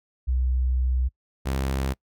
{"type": "tone pair in turn", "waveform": ["sine", "sawtooth"], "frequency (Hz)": [63.3, 66.86], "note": ["B1", "C2"], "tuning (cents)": [43, 38], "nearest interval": "minor second", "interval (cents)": 95, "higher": "second", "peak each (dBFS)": -20, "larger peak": "neither", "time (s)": [[0.27, 1.09], [1.45, 1.94]], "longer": "first", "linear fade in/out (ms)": 20, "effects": ["noise-tail reverb RT60 0.1 s tail -25 dB re dry"]}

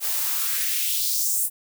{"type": "noise with high-pass filter sweep", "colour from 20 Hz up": "blue", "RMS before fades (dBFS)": -24, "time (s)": [0, 1.5], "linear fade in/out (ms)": 50, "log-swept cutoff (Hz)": [500, 9900], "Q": 2.1, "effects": []}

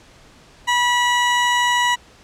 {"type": "tone", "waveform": "20% pulse", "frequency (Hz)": 973, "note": "B5", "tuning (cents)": -26, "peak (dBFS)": -10, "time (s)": [0.67, 1.96], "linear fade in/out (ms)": 20, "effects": ["pink hiss -48 dBFS RMS until 2.23 s", "low-pass 7000 Hz 12 dB/octave"]}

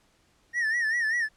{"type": "tone with vibrato", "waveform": "triangle", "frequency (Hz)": 1835, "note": "A#6", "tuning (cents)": -28, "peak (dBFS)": -22, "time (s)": [0.53, 1.29], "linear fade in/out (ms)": 50, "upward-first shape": "sine", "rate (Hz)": 5.1, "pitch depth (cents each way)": 100, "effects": ["pink hiss -65 dBFS RMS until 1.36 s", "low-pass 9000 Hz 12 dB/octave"]}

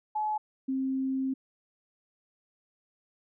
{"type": "tone pair in turn", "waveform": "sine", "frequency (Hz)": [854, 265.1], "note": ["G#5", "C4"], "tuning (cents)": [48, 23], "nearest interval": "octave + minor sixth", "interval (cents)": 2025, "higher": "first", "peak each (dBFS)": [-27, -27], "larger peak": "neither", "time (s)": [[0.15, 0.38], [0.68, 1.34]], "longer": "second", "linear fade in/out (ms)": 10, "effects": []}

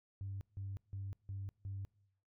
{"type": "tone bursts", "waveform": "sine", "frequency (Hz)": 98, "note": "G2", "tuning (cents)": 0, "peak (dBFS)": -39, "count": 5, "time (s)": [0.21, 1.85], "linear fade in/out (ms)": 0, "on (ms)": 200, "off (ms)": 160, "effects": ["noise-tail reverb RT60 0.8 s tail -24 dB re dry", "tanh soft clip ceiling -36 dBFS"]}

